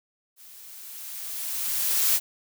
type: noise with level ramp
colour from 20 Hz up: blue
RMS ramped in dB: -49 to -20 dBFS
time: 0.36-2.2 s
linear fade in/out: 50 ms
effects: none